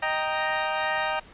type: chord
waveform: 20% pulse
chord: Eb major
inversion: none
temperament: equal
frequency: 622.3 / 784 / 932.3 Hz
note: Eb5 / G5 / Bb5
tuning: 0 / 0 / 0 cents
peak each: -24 dBFS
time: 0.02-1.2 s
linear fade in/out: 10 ms
effects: pink hiss -50 dBFS RMS until 1.33 s + resampled to 8000 Hz